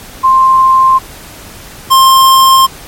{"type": "tone pair in turn", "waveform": ["sine", "square"], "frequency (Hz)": [1051, 1058.9], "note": ["C6", "C6"], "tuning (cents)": [7, 20], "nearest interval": "unison", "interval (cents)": 13, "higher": "second", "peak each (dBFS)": -3, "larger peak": "neither", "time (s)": [[0.23, 0.99], [1.9, 2.67]], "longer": "second", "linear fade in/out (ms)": 20, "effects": ["pink hiss -31 dBFS RMS until 2.87 s", "MP3 64 kbps"]}